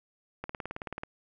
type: click train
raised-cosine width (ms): 0.5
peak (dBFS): -21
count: 12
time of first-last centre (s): 0.44-1.035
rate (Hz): 18.5
effects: none